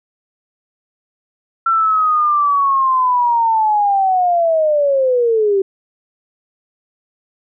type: linear sweep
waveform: sine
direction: down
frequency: 1353 to 381.3 Hz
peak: -11 dBFS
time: 1.66-5.62 s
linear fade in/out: 5 ms
effects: none